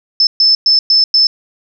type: tone bursts at uneven times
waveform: sine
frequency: 5260 Hz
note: E8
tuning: 5 cents flat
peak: -6 dBFS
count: 5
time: 0.2-0.27 / 0.4-0.55 / 0.66-0.79 / 0.9-1.04 / 1.14-1.27 s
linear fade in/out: 2 ms
effects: none